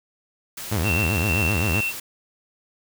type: noise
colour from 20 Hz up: white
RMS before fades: -34 dBFS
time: 0.57-2 s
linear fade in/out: 5 ms
type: tone with vibrato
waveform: sawtooth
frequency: 92.5 Hz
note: F#2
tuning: in tune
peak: -17 dBFS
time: 0.71-1.81 s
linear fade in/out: 10 ms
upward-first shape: sine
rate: 7.7 Hz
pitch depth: 300 cents each way
type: tone with tremolo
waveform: sine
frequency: 2700 Hz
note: E7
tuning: 41 cents sharp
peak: -22 dBFS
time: 0.83-1.93 s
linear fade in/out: 50 ms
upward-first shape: square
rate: 2.2 Hz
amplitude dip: 35%
effects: none